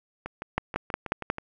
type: two click trains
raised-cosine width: 0.5 ms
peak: -19 / -9 dBFS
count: 8 / 5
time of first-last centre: 0.26-1.384 / 0.58-1.301 s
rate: 6.23 / 5.55 Hz
effects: none